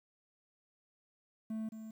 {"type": "tone with echo", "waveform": "triangle", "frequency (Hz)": 220, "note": "A3", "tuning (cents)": 0, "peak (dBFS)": -34, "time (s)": [1.5, 1.69], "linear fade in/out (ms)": 5, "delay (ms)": 220, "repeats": 1, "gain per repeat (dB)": -8, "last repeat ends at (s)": 1.91, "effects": ["11-bit"]}